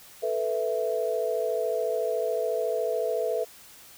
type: chord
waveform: sine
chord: A suspended second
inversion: none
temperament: equal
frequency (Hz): 440 / 493.9 / 659.3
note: A4 / B4 / E5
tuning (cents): 0 / 0 / 0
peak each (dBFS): -29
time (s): 0.22-3.45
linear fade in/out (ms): 20
effects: white hiss -50 dBFS RMS until 3.97 s